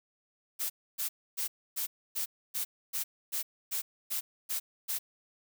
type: noise bursts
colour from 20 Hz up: blue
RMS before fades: -33 dBFS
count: 12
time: 0.59-4.99 s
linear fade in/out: 20 ms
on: 110 ms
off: 280 ms
effects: none